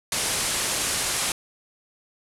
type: low-pass noise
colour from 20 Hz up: white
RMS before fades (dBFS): -26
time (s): 0.12-1.32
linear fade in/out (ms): 2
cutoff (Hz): 11000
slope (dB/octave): 48
effects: none